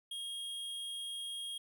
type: tone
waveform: square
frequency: 3258 Hz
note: G#7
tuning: 34 cents flat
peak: -40 dBFS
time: 0.11-1.58 s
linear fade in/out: 5 ms
effects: none